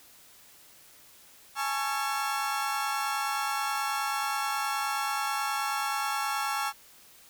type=chord; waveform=35% pulse; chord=A major seventh; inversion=third; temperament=equal with one note detuned; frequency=830.6 / 880 / 1108.7 / 1351.7 Hz; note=G#5 / A5 / C#6 / E6; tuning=0 / 0 / 0 / +43 cents; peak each=-31 / -36 / -33 / -31 dBFS; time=1.55-6.73 s; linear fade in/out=50 ms; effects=white hiss -55 dBFS RMS until 7.29 s